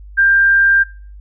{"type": "tone", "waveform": "sine", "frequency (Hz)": 1590, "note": "G6", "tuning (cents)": 24, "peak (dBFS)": -8, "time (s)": [0.17, 0.84], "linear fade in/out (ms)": 20, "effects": ["noise-tail reverb RT60 0.4 s tail -21 dB re dry", "added 50 Hz sine -33 dBFS peak until 1.2 s"]}